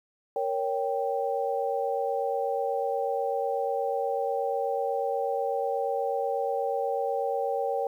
sine chord, G diminished, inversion first, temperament equal, 466.2 / 554.4 / 784 Hz, Bb4 / Db5 / G5, 0 / 0 / 0 cents, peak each -30 dBFS, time 0.36-7.87 s, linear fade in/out 2 ms, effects 10-bit

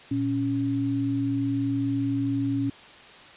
sine tone pair together, 116.8 / 277.8 Hz, A#2 / C#4, +4 / +4 cents, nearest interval octave + minor third, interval 1500 cents, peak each -29 / -24 dBFS, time 0.11-2.7 s, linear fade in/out 5 ms, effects white hiss -47 dBFS RMS until 3.36 s + resampled to 8000 Hz

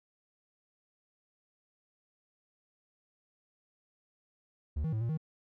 triangle tone with pitch steps, 73.9 / 159.5 / 109.5 / 116.6 / 157.6 Hz, D2 / D#3 / A2 / A#2 / D#3, +11 / +43 / -8 / +1 / +23 cents, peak -28 dBFS, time 4.76-5.175 s, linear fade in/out 10 ms, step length 83 ms, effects none

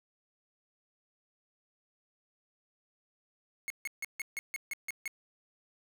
45% pulse tone bursts, 2180 Hz, C#7, 29 cents flat, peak -34 dBFS, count 9, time 3.68-5.078 s, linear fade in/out 0 ms, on 22 ms, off 150 ms, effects none

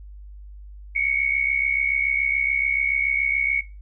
sine tone pair together, 2186 / 2253 Hz, C#7 / C#7, -25 / +28 cents, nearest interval minor second, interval 53 cents, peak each -23 dBFS, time 0.95-3.61 s, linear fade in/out 10 ms, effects noise-tail reverb RT60 0.3 s tail -18 dB re dry + added 50 Hz sine -38 dBFS peak until 3.81 s

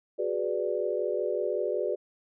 sine chord, G# half-diminished seventh, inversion third, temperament equal, 370 / 415.3 / 493.9 / 587.3 Hz, F#4 / G#4 / B4 / D5, 0 / 0 / 0 / 0 cents, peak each -32 dBFS, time 0.18-1.96 s, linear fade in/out 20 ms, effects none

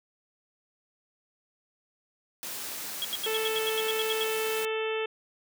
white high-pass noise, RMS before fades -37 dBFS, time 2.43-4.65 s, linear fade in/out 0 ms, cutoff 160 Hz, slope 12 dB/octave
sine tone bursts, 3296 Hz, G#7, 14 cents flat, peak -28 dBFS, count 12, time 3.02-4.234 s, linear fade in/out 0 ms, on 26 ms, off 82 ms
harmonic tone, 440 Hz, A4, in tune, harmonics 1 / 2 / 3 / 4 / 5 / 6 / 7 / 8, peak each -29 / -40 / -40 / -41 / -42 / -37 / -41 / -47 dBFS, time 3.26-5.06 s, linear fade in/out 5 ms
effects none

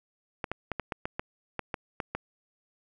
clicks, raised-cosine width 0.5 ms, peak -16 dBFS, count 11, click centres 0.442 / 0.516 / 0.717 / 0.797 / 0.922 / 1.055 / 1.195 / 1.593 / 1.742 / 2.002 / 2.15 s, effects none

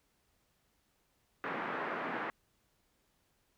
white band-pass noise, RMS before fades -38 dBFS, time 1.44-2.3 s, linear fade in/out 0 ms, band 180 to 1800 Hz, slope 24 dB/octave, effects pink hiss -75 dBFS RMS until 3.57 s

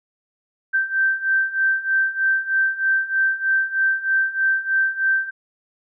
sine beating tone pair, 1559 / 1562.2 Hz, G6 / G6, -10 / -6 cents, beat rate 3.2 Hz, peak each -22 / -19 dBFS, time 0.73-5.31 s, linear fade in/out 20 ms, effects none

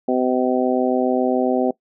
harmonic tone, 127.3 Hz, C3, 47 cents flat, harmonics 2 / 3 / 4 / 5 / 6, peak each -20 / -22 / -23 / -24 / -25 dBFS, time 0.08-1.71 s, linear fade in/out 5 ms, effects noise-tail reverb RT60 0.1 s tail -20 dB re dry

